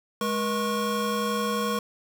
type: tone cluster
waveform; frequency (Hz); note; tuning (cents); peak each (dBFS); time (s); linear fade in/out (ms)
square; 208.9 / 479.9 / 1096; G#3 / B4 / C#6; +10 / -50 / -20; -30; 0.21-1.79; 2
effects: none